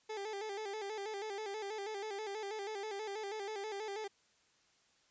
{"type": "tone with vibrato", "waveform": "30% pulse", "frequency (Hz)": 415.3, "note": "G#4", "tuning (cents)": 0, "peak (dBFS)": -37, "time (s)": [0.09, 4.08], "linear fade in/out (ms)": 10, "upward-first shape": "square", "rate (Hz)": 6.2, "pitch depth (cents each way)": 78, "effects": ["white hiss -71 dBFS RMS until 5.1 s", "resampled to 16000 Hz"]}